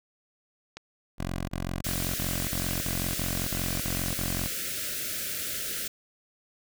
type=click; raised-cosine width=0.2 ms; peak=-22 dBFS; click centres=0.77 s
type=tone bursts; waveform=10% pulse; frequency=44.66 Hz; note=F1; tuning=39 cents sharp; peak=-22 dBFS; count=10; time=1.18-4.478 s; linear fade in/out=20 ms; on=310 ms; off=22 ms
type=band-stop noise; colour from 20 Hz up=white; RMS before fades=-33 dBFS; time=1.84-5.88 s; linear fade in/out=5 ms; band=650 to 1300 Hz; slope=96 dB/octave
effects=none